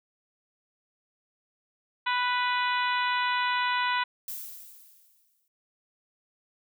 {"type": "harmonic tone", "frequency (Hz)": 493.9, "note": "B4", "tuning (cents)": 0, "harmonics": [2, 3, 4, 5, 6, 7, 8], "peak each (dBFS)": [-27, -31, -33, -35, -37, -38, -39], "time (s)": [2.06, 4.04], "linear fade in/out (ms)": 10}
{"type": "noise with exponential decay", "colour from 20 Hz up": "violet", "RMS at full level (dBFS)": -35, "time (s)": [4.28, 5.48], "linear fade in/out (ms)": 2, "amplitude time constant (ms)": 260}
{"effects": []}